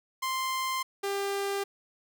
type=tone pair in turn; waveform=sawtooth; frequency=1046.5 / 397.7 Hz; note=C6 / G4; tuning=0 / +25 cents; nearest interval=octave + perfect fourth; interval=1675 cents; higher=first; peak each=-25 dBFS; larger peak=neither; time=0.22-0.83 / 1.03-1.64 s; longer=neither; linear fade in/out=10 ms; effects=none